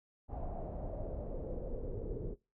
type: noise with low-pass filter sweep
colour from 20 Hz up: brown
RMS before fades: -40 dBFS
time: 0.28-2.36 s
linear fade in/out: 50 ms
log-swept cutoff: 750 to 420 Hz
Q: 4.7
effects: noise-tail reverb RT60 0.3 s tail -25 dB re dry